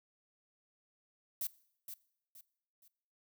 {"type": "noise with echo", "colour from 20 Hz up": "violet", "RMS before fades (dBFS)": -37, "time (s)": [1.41, 1.47], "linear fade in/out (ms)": 2, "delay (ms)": 470, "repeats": 3, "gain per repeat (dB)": -9, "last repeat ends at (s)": 2.88, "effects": ["noise-tail reverb RT60 0.7 s tail -21 dB re dry"]}